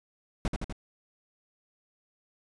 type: noise with echo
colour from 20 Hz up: brown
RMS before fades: -26 dBFS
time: 0.45-0.48 s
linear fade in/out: 2 ms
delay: 82 ms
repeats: 3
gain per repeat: -3 dB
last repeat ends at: 0.726 s
effects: resampled to 22050 Hz